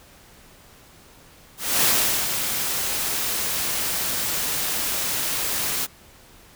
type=noise with ADSR envelope; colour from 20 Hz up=white; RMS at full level=-18 dBFS; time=1.57-5.87 s; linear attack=260 ms; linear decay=430 ms; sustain=-7 dB; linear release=28 ms; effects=pink hiss -50 dBFS RMS until 6.55 s